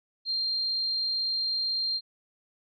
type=tone; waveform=sine; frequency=4186 Hz; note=C8; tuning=in tune; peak=-26 dBFS; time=0.25-2.01 s; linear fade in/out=50 ms; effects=none